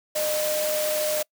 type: tone in noise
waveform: sine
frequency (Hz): 610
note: D#5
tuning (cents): -34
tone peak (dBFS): -24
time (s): 0.15-1.23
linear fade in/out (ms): 10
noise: white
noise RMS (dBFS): -29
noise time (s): 0.15-1.23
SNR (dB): +2
effects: noise-tail reverb RT60 0.1 s tail -25 dB re dry + high-pass 200 Hz 12 dB/octave